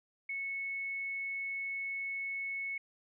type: tone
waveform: sine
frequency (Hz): 2203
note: C#7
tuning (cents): -11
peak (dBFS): -35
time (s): 0.29-2.78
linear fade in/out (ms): 5
effects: none